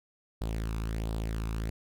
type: tone with flanger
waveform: sawtooth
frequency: 55 Hz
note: A1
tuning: in tune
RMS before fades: -33 dBFS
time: 0.41-1.7 s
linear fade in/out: 5 ms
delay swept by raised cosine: 0.23 to 0.81 ms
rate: 1.4 Hz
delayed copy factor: +0.55
effects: none